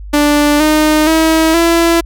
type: tone with pitch steps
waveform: sawtooth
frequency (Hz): 293.7 / 307.1 / 321 / 335.6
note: D4 / D#4 / E4 / E4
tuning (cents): 0 / -23 / -46 / +31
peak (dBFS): -4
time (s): 0.13-2.01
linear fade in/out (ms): 10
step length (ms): 470
effects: added 50 Hz sine -25 dBFS peak until 2.05 s